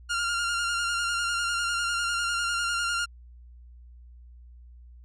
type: tone with vibrato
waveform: sawtooth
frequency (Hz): 1400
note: F6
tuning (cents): +4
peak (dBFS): -22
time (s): 0.09-3.06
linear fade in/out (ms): 20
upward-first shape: square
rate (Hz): 10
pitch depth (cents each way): 24
effects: added 60 Hz sine -46 dBFS peak until 5.04 s + resampled to 22050 Hz